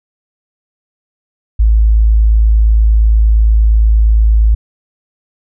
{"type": "tone", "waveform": "sine", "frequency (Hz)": 54.3, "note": "A1", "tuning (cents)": -22, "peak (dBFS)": -5, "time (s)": [1.59, 4.55], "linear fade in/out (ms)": 10, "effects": []}